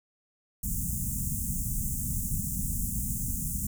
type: band-stop noise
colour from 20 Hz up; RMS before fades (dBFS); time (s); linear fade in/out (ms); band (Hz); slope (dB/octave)
pink; -31; 0.63-3.67; 5; 230 to 6900; 48
effects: none